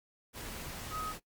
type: tone in noise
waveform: sine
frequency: 1262 Hz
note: D#6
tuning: 24 cents sharp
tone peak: -36 dBFS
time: 0.9-1.14 s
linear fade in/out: 50 ms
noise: pink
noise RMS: -43 dBFS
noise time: 0.33-1.2 s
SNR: +4 dB
effects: noise-tail reverb RT60 0.1 s tail -18 dB re dry + Opus 48 kbps